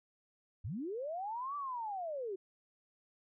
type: linear two-way sweep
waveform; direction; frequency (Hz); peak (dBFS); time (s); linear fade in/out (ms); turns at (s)
sine; up then down; 74.4 to 1174.7 to 362.4; -37; 0.64-2.36; 10; 1.56
effects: none